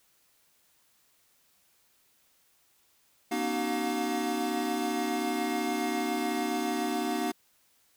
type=tone cluster; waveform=square; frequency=239.7 / 269.6 / 305.2 / 377.9 / 712 Hz; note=A#3 / C#4 / D#4 / F#4 / F5; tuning=+48 / -48 / -33 / +37 / +33 cents; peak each=-35 / -39 / -34 / -36 / -35 dBFS; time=3.31-7.32 s; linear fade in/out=10 ms; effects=white hiss -67 dBFS RMS until 7.96 s

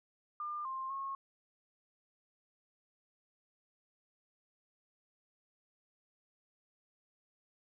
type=tone with pitch steps; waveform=sine; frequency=1201 / 1056 / 1088 Hz; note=D6 / C6 / C#6; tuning=+38 / +16 / -33 cents; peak=-37 dBFS; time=0.4-1.15 s; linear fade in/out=2 ms; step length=250 ms; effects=none

